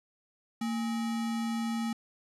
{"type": "tone with sample-and-hold", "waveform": "sine", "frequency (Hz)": 228.2, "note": "A#3", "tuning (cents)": -37, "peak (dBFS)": -29, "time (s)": [0.61, 1.93], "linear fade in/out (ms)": 5, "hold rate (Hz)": 1050, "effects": ["low-pass 10000 Hz 12 dB/octave"]}